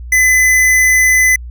square tone, 2016 Hz, B6, 35 cents sharp, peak -8 dBFS, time 0.12-1.36 s, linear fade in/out 5 ms, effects added 60 Hz sine -25 dBFS peak until 1.5 s

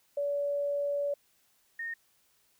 sine tone pair in turn, 572 / 1841.9 Hz, D5 / A#6, -46 / -21 cents, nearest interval octave + minor sixth, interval 2025 cents, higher second, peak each -28 / -34 dBFS, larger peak first, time 0.17-1.14 / 1.79-1.94 s, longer first, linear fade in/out 5 ms, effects white hiss -69 dBFS RMS until 2.59 s

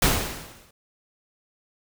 pink noise with exponential decay, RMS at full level -17 dBFS, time 0.02-0.71 s, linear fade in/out 5 ms, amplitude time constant 150 ms, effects none

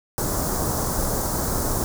pink band-stop noise, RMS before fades -24 dBFS, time 0.18-1.84 s, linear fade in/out 0 ms, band 1300 to 5600 Hz, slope 24 dB/octave, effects none

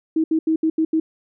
sine tone bursts at uneven times, 319.3 Hz, D#4, 45 cents sharp, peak -15 dBFS, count 6, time 0.16-0.24 / 0.31-0.39 / 0.47-0.56 / 0.63-0.7 / 0.78-0.85 / 0.93-1 s, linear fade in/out 5 ms, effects none

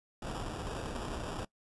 pink noise with sample-and-hold, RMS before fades -39 dBFS, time 0.22-1.45 s, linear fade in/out 5 ms, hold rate 2100 Hz, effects noise-tail reverb RT60 0.1 s tail -22 dB re dry + resampled to 24000 Hz

